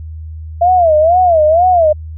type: tone with vibrato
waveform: sine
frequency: 670 Hz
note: E5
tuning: 28 cents sharp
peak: -6 dBFS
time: 0.61-1.93 s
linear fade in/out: 10 ms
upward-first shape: sine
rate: 2.1 Hz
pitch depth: 170 cents each way
effects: added 79 Hz sine -24 dBFS peak until 2.17 s